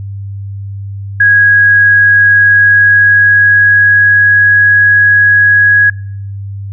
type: tone with pitch glide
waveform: sine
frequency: 1653 to 1663.5 Hz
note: G#6 to G#6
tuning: -9 to +2 cents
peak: -3 dBFS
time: 1.2-5.9 s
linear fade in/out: 5 ms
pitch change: +11 cents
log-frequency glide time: 2.34-4.6 s
effects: noise-tail reverb RT60 0.7 s tail -24 dB re dry + added 99 Hz sine -19 dBFS peak until 6.72 s